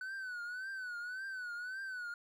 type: tone with vibrato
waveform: triangle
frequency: 1495 Hz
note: F#6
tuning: 17 cents sharp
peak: -38 dBFS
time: 0.01-2.14 s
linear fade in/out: 2 ms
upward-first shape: triangle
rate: 1.8 Hz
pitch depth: 110 cents each way
effects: none